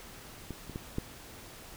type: clicks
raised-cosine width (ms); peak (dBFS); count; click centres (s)
3; -25 / -30 / -23 / -18; 4; 0.507 / 0.697 / 0.759 / 0.984
effects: pink hiss -49 dBFS RMS until 1.76 s